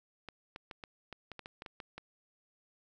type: clicks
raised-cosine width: 0.3 ms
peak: -28 dBFS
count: 12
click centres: 0.287 / 0.561 / 0.712 / 0.838 / 1.127 / 1.317 / 1.393 / 1.459 / 1.621 / 1.662 / 1.802 / 1.98 s
effects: none